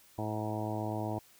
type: harmonic tone with a mistuned harmonic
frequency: 108 Hz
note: A2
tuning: 32 cents flat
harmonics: 1 / 2 / 3 / 4 / 5 / 6 / 7 / 8 / 9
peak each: -37 / -41 / -39 / -45 / -45 / -41 / -42 / -46 / -45 dBFS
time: 0.18-1.19 s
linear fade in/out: 5 ms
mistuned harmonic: 9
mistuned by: -37 cents
effects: white hiss -61 dBFS RMS until 1.39 s